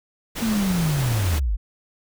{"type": "noise", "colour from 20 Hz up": "pink", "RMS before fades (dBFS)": -29, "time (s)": [0.35, 1.4], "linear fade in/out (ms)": 20}
{"type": "linear sweep", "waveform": "sine", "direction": "down", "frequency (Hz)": [233.1, 42.38], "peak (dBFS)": -19, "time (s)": [0.41, 1.57], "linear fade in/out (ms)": 20}
{"effects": []}